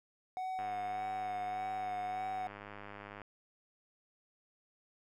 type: tone with vibrato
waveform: triangle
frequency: 740 Hz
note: F#5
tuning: in tune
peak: -34 dBFS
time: 0.37-2.47 s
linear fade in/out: 0 ms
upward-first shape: sine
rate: 1.7 Hz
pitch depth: 25 cents each way
type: click train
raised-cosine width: 0.5 ms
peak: -32 dBFS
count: 269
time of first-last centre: 0.59-3.217 s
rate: 102 Hz
effects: none

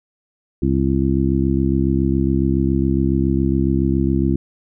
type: harmonic tone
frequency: 67.2 Hz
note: C2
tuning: 47 cents sharp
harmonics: 1 / 2 / 3 / 4 / 5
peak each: -21 / -21 / -21 / -21 / -21 dBFS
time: 0.62-4.36 s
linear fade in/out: 5 ms
effects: none

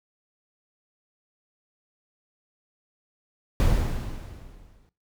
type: noise with exponential decay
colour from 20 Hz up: brown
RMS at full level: -18 dBFS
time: 3.6-4.89 s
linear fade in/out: 0 ms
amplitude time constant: 280 ms
effects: noise-tail reverb RT60 0.3 s tail -20 dB re dry

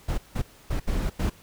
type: noise bursts at uneven times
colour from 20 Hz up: brown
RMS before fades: -25 dBFS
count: 5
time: 0.08-0.18 / 0.35-0.42 / 0.7-0.8 / 0.87-1.1 / 1.19-1.3 s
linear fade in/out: 10 ms
effects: pink hiss -53 dBFS RMS until 1.42 s

